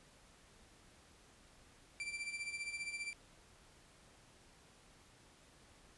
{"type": "tone with tremolo", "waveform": "40% pulse", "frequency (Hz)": 2349, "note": "D7", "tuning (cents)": 0, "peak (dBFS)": -38, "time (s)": [2, 3.13], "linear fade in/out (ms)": 0, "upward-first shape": "sine", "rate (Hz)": 15, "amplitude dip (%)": 65, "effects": ["pink hiss -64 dBFS RMS until 5.97 s", "resampled to 24000 Hz"]}